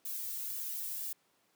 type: noise with flanger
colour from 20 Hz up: violet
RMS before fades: -39 dBFS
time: 0.05-1.13 s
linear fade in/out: 5 ms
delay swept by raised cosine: 1.7 to 2.22 ms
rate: 2 Hz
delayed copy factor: +0.9
effects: pink hiss -72 dBFS RMS until 1.55 s + high-pass 200 Hz 12 dB/octave